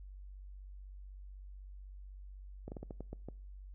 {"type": "slowing click train", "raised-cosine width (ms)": 2, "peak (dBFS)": -30, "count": 8, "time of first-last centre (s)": [2.68, 3.286], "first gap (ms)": 39, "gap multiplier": 1.26, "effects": ["noise-tail reverb RT60 0.5 s tail -24 dB re dry", "added 48 Hz sine -47 dBFS peak until 3.74 s"]}